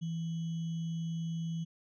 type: tone with sample-and-hold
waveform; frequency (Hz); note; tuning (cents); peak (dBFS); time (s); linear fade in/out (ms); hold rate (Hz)
sine; 164.7; E3; -1; -33; 0.01-1.65; 20; 3150
effects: resampled to 16000 Hz